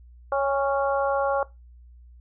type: harmonic tone with a mistuned harmonic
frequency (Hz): 277.2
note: C#4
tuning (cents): 0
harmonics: 2 / 3 / 4 / 5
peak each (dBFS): -23 / -27 / -29 / -31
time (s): 0.32-1.43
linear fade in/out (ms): 2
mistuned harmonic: 3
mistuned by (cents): -23
effects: noise-tail reverb RT60 0.2 s tail -19 dB re dry + added 60 Hz sine -46 dBFS peak until 2.2 s